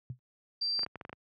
sine tone with exponential decay, 125.2 Hz, B2, 24 cents sharp, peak -31 dBFS, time 0.1-0.19 s, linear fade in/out 0 ms, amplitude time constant 18 ms
sine tone, 4699 Hz, D8, in tune, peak -29 dBFS, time 0.61-0.85 s, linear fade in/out 10 ms
clicks, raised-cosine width 0.5 ms, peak -27 dBFS, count 8, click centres 0.793 / 0.833 / 0.864 / 0.957 / 1.012 / 1.051 / 1.095 / 1.129 s
effects high-pass 80 Hz 12 dB/octave

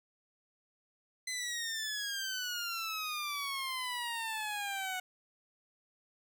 15% pulse exponential sweep, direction down, 2044 to 734 Hz, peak -29 dBFS, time 1.27-5 s, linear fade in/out 5 ms, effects none

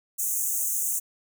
pink high-pass noise, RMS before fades -27 dBFS, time 0.18-1 s, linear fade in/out 20 ms, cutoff 6300 Hz, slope 96 dB/octave, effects none

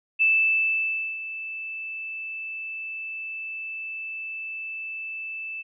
sine tone with ADSR envelope, 2637 Hz, E7, in tune, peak -16 dBFS, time 0.19-5.63 s, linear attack 27 ms, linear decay 960 ms, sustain -15 dB, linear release 25 ms, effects none

